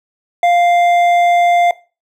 triangle tone with hard clipping, 698.5 Hz, F5, in tune, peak -10 dBFS, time 0.43-1.71 s, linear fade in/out 2 ms, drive 11 dB, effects noise-tail reverb RT60 0.3 s tail -18 dB re dry

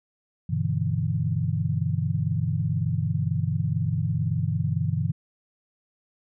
sine chord, E minor seventh, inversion first, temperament equal with one note detuned, 98 / 122.76 / 146.83 / 164.81 Hz, G2 / B2 / D3 / E3, 0 / -10 / 0 / 0 cents, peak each -28 dBFS, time 0.49-5.12 s, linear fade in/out 10 ms, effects none

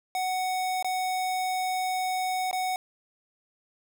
square tone with dropouts, 743 Hz, F#5, 7 cents sharp, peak -27 dBFS, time 0.15-2.76 s, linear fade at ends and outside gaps 1 ms, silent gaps 0.826-0.845 / 2.512-2.529 s, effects none

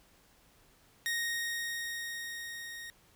sawtooth tone with level ramp, 1864.7 Hz, A#6, in tune, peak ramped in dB -27 to -39 dBFS, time 1.06-2.9 s, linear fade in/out 0 ms, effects pink hiss -64 dBFS RMS until 3.15 s

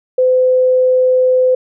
sine tone, 510 Hz, C5, 44 cents flat, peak -8 dBFS, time 0.18-1.55 s, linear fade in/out 5 ms, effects none

